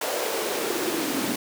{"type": "noise with high-pass filter sweep", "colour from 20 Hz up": "pink", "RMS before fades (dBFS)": -27, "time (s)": [0.01, 1.36], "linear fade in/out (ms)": 5, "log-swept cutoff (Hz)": [550, 240], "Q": 3.3, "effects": []}